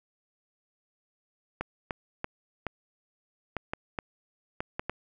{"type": "clicks", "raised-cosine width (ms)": 0.5, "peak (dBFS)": -16, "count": 10, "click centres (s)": [1.61, 1.908, 2.244, 2.667, 3.567, 3.735, 3.988, 4.605, 4.795, 4.896], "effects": []}